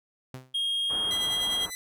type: tone with exponential decay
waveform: sawtooth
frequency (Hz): 129.1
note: C3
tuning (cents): -23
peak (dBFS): -31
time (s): 0.34-0.57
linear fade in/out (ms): 2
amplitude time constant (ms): 50
type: tone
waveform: triangle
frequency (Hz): 3249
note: G#7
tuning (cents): -39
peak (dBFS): -24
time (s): 0.54-1.66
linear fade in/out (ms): 10
type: low-pass noise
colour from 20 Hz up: white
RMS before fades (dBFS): -41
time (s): 0.89-1.71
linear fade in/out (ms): 20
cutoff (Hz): 1400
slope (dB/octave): 24
type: tone with tremolo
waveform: 10% pulse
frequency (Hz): 2002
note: B6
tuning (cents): +23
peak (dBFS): -24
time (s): 1.11-1.75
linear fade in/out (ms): 0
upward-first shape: sine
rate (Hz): 10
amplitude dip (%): 70
effects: none